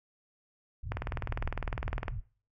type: low-pass noise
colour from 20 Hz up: pink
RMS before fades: -37 dBFS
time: 0.83-2.21 s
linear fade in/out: 10 ms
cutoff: 130 Hz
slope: 48 dB/octave
type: click train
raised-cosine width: 0.5 ms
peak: -19 dBFS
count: 24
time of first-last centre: 0.92-2.082 s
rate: 19.8 Hz
effects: noise-tail reverb RT60 0.4 s tail -20 dB re dry